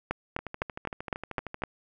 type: two click trains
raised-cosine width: 0.5 ms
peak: -13 / -21 dBFS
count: 7 / 17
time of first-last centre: 0.11-1.637 / 0.39-1.621 s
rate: 3.93 / 13 Hz
effects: none